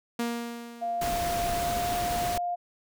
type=tone with exponential decay; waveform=sawtooth; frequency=235.5 Hz; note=A#3; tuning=18 cents sharp; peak=-22 dBFS; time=0.19-1.57 s; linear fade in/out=5 ms; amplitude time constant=300 ms
type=tone with pitch glide; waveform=sine; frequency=696 to 704.1 Hz; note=F5 to F5; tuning=-6 to +14 cents; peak=-27 dBFS; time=0.81-2.56 s; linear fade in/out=20 ms; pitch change=+20 cents; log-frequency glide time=1.63-1.87 s
type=noise; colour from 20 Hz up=pink; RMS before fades=-33 dBFS; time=1.01-2.38 s; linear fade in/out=5 ms
effects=none